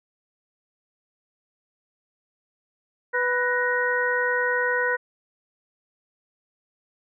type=harmonic tone with a mistuned harmonic; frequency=493.9 Hz; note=B4; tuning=in tune; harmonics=1 / 2 / 3 / 4; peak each=-26 / -29 / -25 / -26 dBFS; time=3.13-4.97 s; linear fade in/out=20 ms; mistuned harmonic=4; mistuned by=-88 cents; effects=none